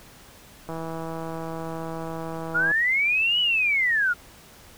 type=click train; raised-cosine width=1 ms; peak=-20 dBFS; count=331; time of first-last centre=0.69-2.715 s; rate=163 Hz
type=linear two-way sweep; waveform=sine; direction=up then down; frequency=1380 to 2977 to 1380 Hz; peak=-19 dBFS; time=2.54-4.14 s; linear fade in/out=20 ms; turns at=3.4 s
effects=pink hiss -49 dBFS RMS until 4.77 s